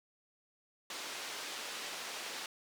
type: band-pass noise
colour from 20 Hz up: white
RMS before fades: -43 dBFS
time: 0.9-2.46 s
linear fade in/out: 2 ms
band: 320 to 5100 Hz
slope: 12 dB/octave
effects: none